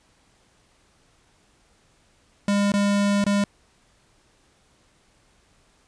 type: tone with dropouts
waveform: square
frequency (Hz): 202.1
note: G#3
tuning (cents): -47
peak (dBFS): -19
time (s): 2.48-3.44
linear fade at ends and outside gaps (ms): 2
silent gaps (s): 2.72-2.738 / 3.241-3.264
effects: pink hiss -61 dBFS RMS until 5.87 s + resampled to 22050 Hz